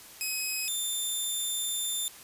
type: tone pair in turn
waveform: 10% pulse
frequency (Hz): 2536 / 3571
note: D#7 / A7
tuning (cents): +32 / +25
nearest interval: tritone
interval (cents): 593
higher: second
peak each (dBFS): -21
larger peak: neither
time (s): 0.21-0.68 / 0.68-2.08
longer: second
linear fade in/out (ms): 0
effects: white hiss -49 dBFS RMS until 2.23 s + resampled to 32000 Hz